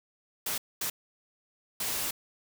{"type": "noise bursts at uneven times", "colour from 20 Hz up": "white", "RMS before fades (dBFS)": -32, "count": 3, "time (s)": [[0.46, 0.58], [0.81, 0.9], [1.8, 2.11]], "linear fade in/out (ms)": 5, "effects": []}